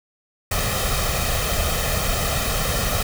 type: noise with comb filter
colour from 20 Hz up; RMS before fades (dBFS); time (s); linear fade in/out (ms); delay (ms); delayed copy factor
pink; -22; 0.51-3.03; 5; 1.6; +0.7
effects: none